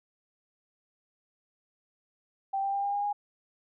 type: tone with pitch steps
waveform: sine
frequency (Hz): 782 / 789.7 / 797.5 / 805.4 / 813.3 / 821.4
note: G5 / G5 / G5 / G5 / G#5 / G#5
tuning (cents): -4 / +13 / +30 / +47 / -36 / -19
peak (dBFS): -27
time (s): 2.53-3.13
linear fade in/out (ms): 10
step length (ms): 100
effects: none